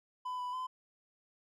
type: tone with pitch steps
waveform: triangle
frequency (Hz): 1003 / 992 / 1020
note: B5 / B5 / C6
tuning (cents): +26 / +7 / -44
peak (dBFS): -34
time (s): 0.25-0.67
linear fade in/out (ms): 10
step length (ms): 140
effects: none